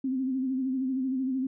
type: tone with vibrato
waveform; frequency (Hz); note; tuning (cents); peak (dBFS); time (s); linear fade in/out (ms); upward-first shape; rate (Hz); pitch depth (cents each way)
sine; 261.5; C4; -1; -26; 0.04-1.47; 5; sine; 13; 54
effects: none